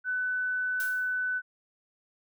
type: tone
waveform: sine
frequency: 1500 Hz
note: F#6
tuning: 23 cents sharp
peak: -27 dBFS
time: 0.04-1.42 s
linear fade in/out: 50 ms
type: noise with exponential decay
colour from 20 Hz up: blue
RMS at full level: -37 dBFS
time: 0.8-1.18 s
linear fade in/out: 0 ms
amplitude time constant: 82 ms
effects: none